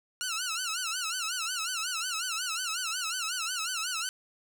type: tone with vibrato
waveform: 10% pulse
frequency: 1396.9 Hz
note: F6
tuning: in tune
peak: -22 dBFS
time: 0.21-4.09 s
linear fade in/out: 0 ms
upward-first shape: sine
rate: 5.5 Hz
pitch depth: 150 cents each way
effects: none